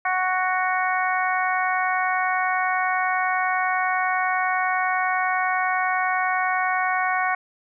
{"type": "harmonic tone", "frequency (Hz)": 370, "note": "F#4", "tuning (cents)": 0, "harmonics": [2, 3, 4, 5, 6], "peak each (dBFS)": [-24, -26, -27, -28, -29], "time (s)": [0.05, 7.35], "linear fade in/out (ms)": 5, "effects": []}